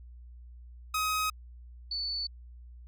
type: tone pair in turn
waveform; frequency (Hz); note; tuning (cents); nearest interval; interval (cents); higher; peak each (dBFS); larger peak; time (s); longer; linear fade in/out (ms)
sawtooth / sine; 1263 / 4477; D#6 / C#8; +26 / +16; octave + minor seventh; 2190; second; -24 / -31; first; 0.94-1.3 / 1.91-2.27; neither; 5
effects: added 60 Hz sine -46 dBFS peak until 2.87 s